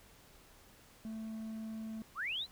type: tone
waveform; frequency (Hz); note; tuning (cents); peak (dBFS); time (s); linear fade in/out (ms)
triangle; 220.7; A3; +5; -38; 1.05-2.02; 0
type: linear sweep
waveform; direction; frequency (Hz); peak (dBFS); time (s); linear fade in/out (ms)
sine; up; 987.8 to 4186; -35; 2.15-2.47; 50
effects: pink hiss -61 dBFS RMS until 2.51 s